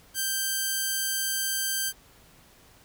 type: tone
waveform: 5% pulse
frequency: 1568 Hz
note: G6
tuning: in tune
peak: -15 dBFS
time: 0.14-1.93 s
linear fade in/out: 50 ms
effects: pink hiss -56 dBFS RMS until 2.84 s